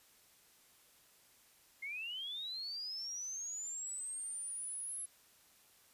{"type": "linear sweep", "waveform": "sine", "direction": "up", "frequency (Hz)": [2100, 11000], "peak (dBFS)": -40, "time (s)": [1.82, 5.06], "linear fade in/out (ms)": 10, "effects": ["white hiss -66 dBFS RMS until 5.93 s", "resampled to 32000 Hz"]}